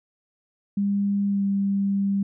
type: tone with pitch glide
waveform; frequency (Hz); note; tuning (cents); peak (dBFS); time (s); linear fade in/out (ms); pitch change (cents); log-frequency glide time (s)
sine; 200.7 to 198.05; G3 to G3; +41 to +18; -20; 0.77-2.23; 5; -23; 1.27-1.43
effects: none